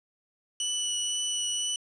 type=tone with vibrato; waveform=20% pulse; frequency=2960 Hz; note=F#7; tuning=in tune; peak=-22 dBFS; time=0.6-1.76 s; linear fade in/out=2 ms; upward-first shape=triangle; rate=2 Hz; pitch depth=11 cents each way; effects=resampled to 22050 Hz + 9-bit